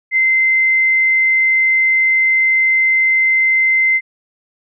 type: tone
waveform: sine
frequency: 2073 Hz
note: C7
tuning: 17 cents flat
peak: -10 dBFS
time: 0.11-4.01 s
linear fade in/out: 50 ms
effects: none